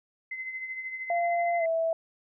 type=tone with tremolo; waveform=sine; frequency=2054 Hz; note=C7; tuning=33 cents flat; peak=-31 dBFS; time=0.31-1.66 s; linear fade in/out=5 ms; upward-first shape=triangle; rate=13 Hz; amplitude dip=60%
type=tone with pitch glide; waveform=sine; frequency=690 to 655.8 Hz; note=F5 to E5; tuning=-21 to -9 cents; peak=-24 dBFS; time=1.1-1.93 s; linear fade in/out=2 ms; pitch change=-88 cents; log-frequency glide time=1.58-1.63 s
effects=none